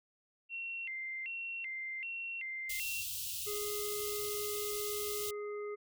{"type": "tone with vibrato", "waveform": "sine", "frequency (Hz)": 2387, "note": "D7", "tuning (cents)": 28, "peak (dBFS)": -38, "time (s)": [0.49, 3.05], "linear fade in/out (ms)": 50, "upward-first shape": "square", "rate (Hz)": 1.3, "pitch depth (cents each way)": 230}
{"type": "band-stop noise", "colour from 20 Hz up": "white", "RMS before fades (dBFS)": -40, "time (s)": [2.69, 5.31], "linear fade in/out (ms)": 10, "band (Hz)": [130, 2600], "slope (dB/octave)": 96}
{"type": "harmonic tone", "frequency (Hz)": 415.3, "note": "G#4", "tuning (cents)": 0, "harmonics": [1, 3, 5], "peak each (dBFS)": [-38, -49, -52], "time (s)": [3.46, 5.76], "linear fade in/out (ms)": 20}
{"effects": []}